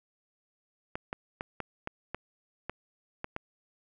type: clicks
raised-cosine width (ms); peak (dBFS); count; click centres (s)
0.5; -19; 9; 0.955 / 1.129 / 1.409 / 1.603 / 1.874 / 2.146 / 2.696 / 3.244 / 3.364
effects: none